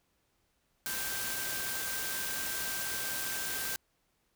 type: tone in noise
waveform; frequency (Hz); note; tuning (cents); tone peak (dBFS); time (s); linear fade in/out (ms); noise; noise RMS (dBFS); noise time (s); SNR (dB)
sine; 1568; G6; 0; -41; 0.86-3.76; 0; white; -36; 0.86-3.76; -8
effects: pink hiss -75 dBFS RMS until 4.35 s